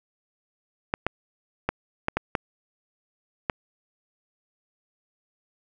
clicks, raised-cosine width 0.5 ms, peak -8 dBFS, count 7, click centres 0.939 / 1.066 / 1.69 / 2.084 / 2.17 / 2.352 / 3.498 s, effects none

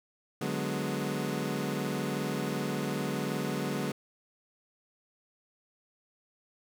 25% pulse chord, G# half-diminished seventh, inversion second, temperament equal, 146.83 / 185 / 207.7 / 246.9 Hz, D3 / F#3 / G#3 / B3, 0 / 0 / 0 / 0 cents, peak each -32 / -33 / -32 / -33 dBFS, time 0.41-3.92 s, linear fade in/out 5 ms, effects none

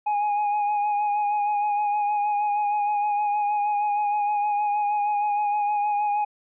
triangle tone with vibrato, 829 Hz, G#5, 3 cents flat, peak -19 dBFS, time 0.06-6.25 s, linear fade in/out 10 ms, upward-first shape sine, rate 6.4 Hz, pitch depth 25 cents each way, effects resampled to 8000 Hz

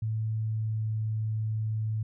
sine tone with pitch glide, 110 to 109.24 Hz, A2 to A2, 0 to -12 cents, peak -27 dBFS, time 0.02-2.03 s, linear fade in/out 5 ms, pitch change -12 cents, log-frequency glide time 0.36-0.94 s, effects none

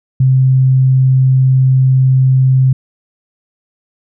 sine tone, 131 Hz, C3, 2 cents sharp, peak -6 dBFS, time 0.2-2.73 s, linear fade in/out 5 ms, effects none

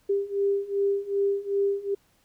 sine beating tone pair, 397.2 / 399.8 Hz, G4 / G4, +23 / +34 cents, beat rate 2.6 Hz, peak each -27 / -25 dBFS, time 0.09-1.95 s, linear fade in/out 10 ms, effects pink hiss -65 dBFS RMS until 2.24 s

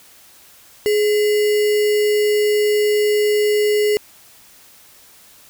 sine tone with sample-and-hold, 420 Hz, G#4, 19 cents sharp, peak -13 dBFS, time 0.86-3.97 s, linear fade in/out 0 ms, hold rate 2450 Hz, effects white hiss -47 dBFS RMS until 5.49 s

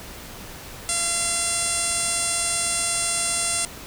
5% pulse tone with low-pass filter, 684 Hz, F5, 36 cents flat, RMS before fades -24 dBFS, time 0.89-3.65 s, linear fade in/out 0 ms, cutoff 9200 Hz, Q 6.4, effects pink hiss -39 dBFS RMS until 3.86 s

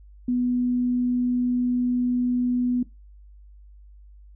sine tone, 246.9 Hz, B3, in tune, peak -20 dBFS, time 0.28-2.83 s, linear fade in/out 5 ms, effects noise-tail reverb RT60 0.2 s tail -18 dB re dry + added 50 Hz sine -45 dBFS peak until 4.35 s

